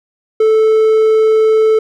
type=tone; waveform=triangle; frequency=438.3 Hz; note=A4; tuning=7 cents flat; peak=-5 dBFS; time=0.4-1.79 s; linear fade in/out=5 ms; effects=none